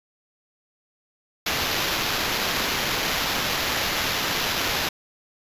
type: noise with sample-and-hold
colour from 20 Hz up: violet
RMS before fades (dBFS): -25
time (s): 1.46-4.89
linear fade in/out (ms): 5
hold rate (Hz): 8820
effects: resampled to 32000 Hz